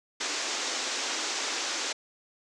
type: band-pass noise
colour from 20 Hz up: white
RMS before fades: -32 dBFS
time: 0.2-1.93 s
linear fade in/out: 10 ms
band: 260 to 7200 Hz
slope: 48 dB/octave
effects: none